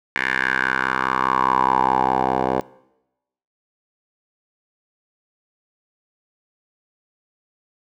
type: tone with band-pass filter sweep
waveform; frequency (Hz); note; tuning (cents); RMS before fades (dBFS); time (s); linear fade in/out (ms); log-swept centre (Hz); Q
10% pulse; 64.9; C2; -13; -20; 0.16-2.61; 0; 1900 to 630; 4.9
effects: noise-tail reverb RT60 0.9 s tail -21 dB re dry